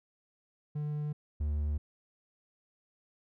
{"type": "tone pair in turn", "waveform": "triangle", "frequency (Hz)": [149.1, 74.23], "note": ["D3", "D2"], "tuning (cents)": [27, 19], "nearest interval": "octave", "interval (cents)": 1208, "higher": "first", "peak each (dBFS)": [-30, -27], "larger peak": "second", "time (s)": [[0.75, 1.13], [1.4, 1.78]], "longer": "neither", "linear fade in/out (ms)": 10, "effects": []}